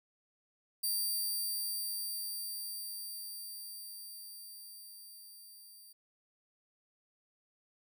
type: tone with level ramp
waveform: 5% pulse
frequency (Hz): 4699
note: D8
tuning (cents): 0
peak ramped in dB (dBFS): -24 to -47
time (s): 0.83-5.93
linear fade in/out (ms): 10
effects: none